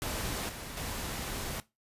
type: noise with level steps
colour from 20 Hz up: pink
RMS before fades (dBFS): -35 / -42 / -37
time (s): 0.02-1.6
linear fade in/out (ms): 0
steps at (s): 0.49 / 0.77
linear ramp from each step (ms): 2
effects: noise-tail reverb RT60 0.2 s tail -17 dB re dry + resampled to 32000 Hz